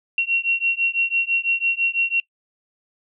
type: beating tone pair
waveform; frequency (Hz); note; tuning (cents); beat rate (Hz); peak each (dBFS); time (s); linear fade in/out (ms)
sine; 2734 / 2740; F7 / F7; -37 / -34; 6; -21 / -21; 0.18-2.2; 2
effects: noise-tail reverb RT60 0.1 s tail -23 dB re dry